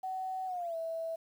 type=tone with pitch glide; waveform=sine; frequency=753 to 655.5 Hz; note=F#5 to E5; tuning=+30 to -10 cents; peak=-34 dBFS; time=0.03-1.16 s; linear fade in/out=10 ms; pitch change=-240 cents; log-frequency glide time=0.46-0.76 s; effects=10-bit